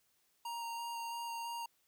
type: tone with vibrato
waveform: square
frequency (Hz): 932.3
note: A#5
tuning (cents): 0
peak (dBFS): -40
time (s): 0.45-1.66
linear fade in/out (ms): 5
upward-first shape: square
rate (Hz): 3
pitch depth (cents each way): 9
effects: white hiss -75 dBFS RMS until 1.87 s